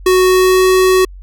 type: tone with pitch glide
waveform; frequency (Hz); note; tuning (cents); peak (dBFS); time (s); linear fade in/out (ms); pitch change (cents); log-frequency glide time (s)
square; 370 to 373.2; F#4 to F#4; 0 to +15; -8; 0.06-1.05; 5; +15; 0.24-0.67
effects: added 46 Hz sine -30 dBFS peak until 1.22 s